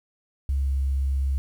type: tone with pitch glide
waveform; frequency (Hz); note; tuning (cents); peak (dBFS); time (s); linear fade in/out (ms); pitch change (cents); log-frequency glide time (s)
sine; 68.7 to 67.95; C#2 to C#2; -15 to -34; -20; 0.49-1.38; 0; -19; 0.61-0.71
effects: tanh soft clip ceiling -17 dBFS + 9-bit